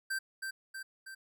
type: tone with echo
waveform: square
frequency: 1564 Hz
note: G6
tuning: 4 cents flat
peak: -33 dBFS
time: 0.1-0.19 s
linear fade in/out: 10 ms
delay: 320 ms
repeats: 3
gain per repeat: -4 dB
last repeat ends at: 1.15 s
effects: none